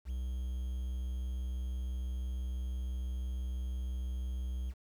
triangle tone with quantisation, 63 Hz, B1, 35 cents sharp, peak -32 dBFS, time 0.05-4.74 s, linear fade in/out 50 ms, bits 10, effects none

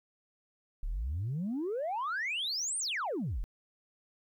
sine exponential two-way sweep, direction up then down, 32.7 to 9397 to 32.7 Hz, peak -30 dBFS, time 0.83-3.44 s, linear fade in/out 0 ms, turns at 2.78 s, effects tanh soft clip ceiling -29 dBFS + 12-bit

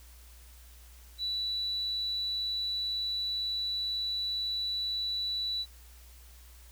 sine tone, 3951 Hz, B7, in tune, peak -30 dBFS, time 1.18-5.66 s, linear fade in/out 50 ms, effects added 60 Hz sine -51 dBFS peak until 6.71 s + white hiss -58 dBFS RMS until 6.71 s

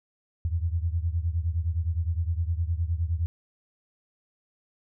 sine beating tone pair, 80.8 / 90.5 Hz, E2 / F#2, -34 / -38 cents, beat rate 9.7 Hz, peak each -26 / -29 dBFS, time 0.45-3.26 s, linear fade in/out 0 ms, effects none

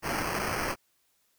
violet noise with sample-and-hold, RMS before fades -31 dBFS, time 0.02-0.76 s, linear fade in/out 50 ms, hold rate 3675 Hz, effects white hiss -71 dBFS RMS until 1.38 s

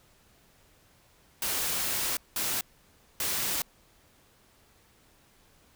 white noise bursts at uneven times, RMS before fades -30 dBFS, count 3, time 1.42-2.17 / 2.36-2.61 / 3.2-3.62 s, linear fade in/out 2 ms, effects pink hiss -62 dBFS RMS until 5.75 s

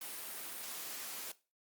white high-pass noise, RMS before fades -44 dBFS, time 0.01-1.32 s, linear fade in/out 5 ms, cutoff 230 Hz, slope 12 dB/octave, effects noise-tail reverb RT60 0.3 s tail -18 dB re dry + Opus 32 kbps

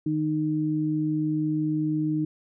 sine tone pair together, 154.05 / 308.1 Hz, D#3 / D#4, -17 / -17 cents, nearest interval octave, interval 1200 cents, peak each -28 / -24 dBFS, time 0.06-2.25 s, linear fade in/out 5 ms, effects none

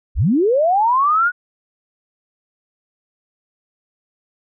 sine linear sweep, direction up, 30.87 to 1480 Hz, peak -12 dBFS, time 0.15-1.32 s, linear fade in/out 50 ms, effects none

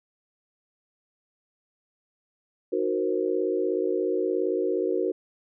sine chord, C half-diminished seventh, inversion first, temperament equal, 311.1 / 370 / 466.2 / 523.3 Hz, Eb4 / Gb4 / Bb4 / C5, 0 / 0 / 0 / 0 cents, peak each -31 / -26 / -28 / -32 dBFS, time 2.72-5.12 s, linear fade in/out 10 ms, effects none

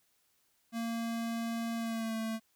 square tone with pitch glide, 230.1 to 222.9 Hz, A#3 to A3, -22 to +23 cents, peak -34 dBFS, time 0.72-2.4 s, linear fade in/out 50 ms, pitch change -55 cents, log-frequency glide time 1.76-2.16 s, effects white hiss -73 dBFS RMS until 2.55 s

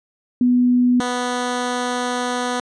sine / 10% pulse tone pair in turn, 246.9 / 246.9 Hz, B3 / B3, 0 / 0 cents, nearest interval unison, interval 0 cents, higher neither, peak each -12 dBFS, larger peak neither, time 0.41-1 / 1-2.6 s, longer second, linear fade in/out 2 ms, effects resampled to 22050 Hz

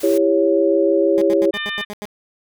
white noise, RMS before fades -34 dBFS, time 0-0.18 s, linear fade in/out 5 ms
sine chord, C# diminished, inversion first, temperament just, 332.6 / 399.1 / 554.4 Hz, E4 / G4 / C#5, +16 / +31 / 0 cents, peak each -17 dBFS, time 0.03-1.51 s, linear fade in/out 10 ms
15% pulse tone bursts, 206.8 Hz, G#3, 7 cents flat, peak -21 dBFS, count 8, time 1.18-2.054 s, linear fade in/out 0 ms, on 34 ms, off 86 ms
harmonic tone, 600 Hz, D5, 37 cents sharp, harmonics 2 / 3 / 4 / 5 / 6, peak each -33 / -25 / -32 / -31 / -29 dBFS, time 1.53-1.85 s, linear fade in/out 20 ms
effects none

